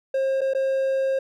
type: tone with dropouts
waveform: triangle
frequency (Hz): 535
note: C5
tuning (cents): +38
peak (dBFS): -18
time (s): 0.14-1.19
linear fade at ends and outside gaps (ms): 5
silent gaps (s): 0.409-0.414 / 0.536-0.548
effects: none